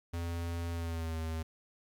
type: tone with pitch glide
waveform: square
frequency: 84.9 to 80.6 Hz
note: F2 to E2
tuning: -48 to -38 cents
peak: -35 dBFS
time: 0.13-1.43 s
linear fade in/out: 10 ms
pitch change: -90 cents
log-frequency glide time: 0.72-1.18 s
effects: 12-bit